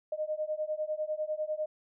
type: beating tone pair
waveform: sine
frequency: 610 / 620 Hz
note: D#5 / D#5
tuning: -34 / -6 cents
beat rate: 10 Hz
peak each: -34 / -34 dBFS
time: 0.12-1.66 s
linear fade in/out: 5 ms
effects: none

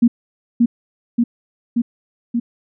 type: tone with echo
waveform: sine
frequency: 236.3 Hz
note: A#3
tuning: 24 cents sharp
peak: -7 dBFS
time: 0.02-0.08 s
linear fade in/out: 10 ms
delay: 580 ms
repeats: 4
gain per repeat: -2 dB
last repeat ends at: 2.4 s
effects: none

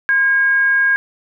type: tone with frequency modulation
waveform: sine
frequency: 1626 Hz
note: G#6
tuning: 37 cents flat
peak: -11 dBFS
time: 0.09-0.96 s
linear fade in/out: 0 ms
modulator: 589 Hz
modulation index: 0.21
effects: none

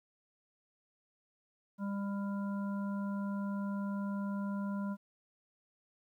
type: harmonic tone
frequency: 199.7 Hz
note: G3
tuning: 32 cents sharp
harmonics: 1 / 3 / 5 / 7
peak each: -34 / -48 / -47 / -51 dBFS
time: 1.78-4.97 s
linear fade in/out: 50 ms
effects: 12-bit

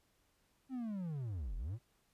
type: linear two-way sweep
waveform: triangle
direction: down then up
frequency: 269.4 to 37.03 to 125.9 Hz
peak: -36 dBFS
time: 0.69-1.79 s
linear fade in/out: 50 ms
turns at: 1.56 s
effects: pink hiss -75 dBFS RMS until 2.13 s + resampled to 32000 Hz

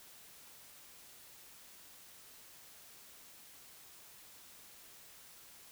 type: silence
effects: white hiss -57 dBFS RMS until 5.71 s

